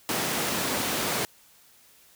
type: high-pass noise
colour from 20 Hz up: pink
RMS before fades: -28 dBFS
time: 0.09-1.25 s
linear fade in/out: 0 ms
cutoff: 180 Hz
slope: 12 dB/octave
effects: white hiss -57 dBFS RMS until 2.15 s